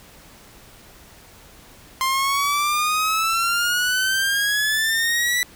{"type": "exponential sweep", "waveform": "sawtooth", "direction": "up", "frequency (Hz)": [1046.5, 1975.5], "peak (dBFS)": -15, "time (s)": [2.01, 5.43], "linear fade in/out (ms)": 0, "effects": ["pink hiss -47 dBFS RMS until 5.55 s"]}